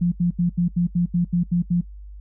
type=tone bursts; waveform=sine; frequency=174.61 Hz; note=F3; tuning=in tune; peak=-16 dBFS; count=10; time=0.01-1.812 s; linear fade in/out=10 ms; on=110 ms; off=78 ms; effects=noise-tail reverb RT60 0.1 s tail -23 dB re dry + added 50 Hz sine -36 dBFS peak until 2.2 s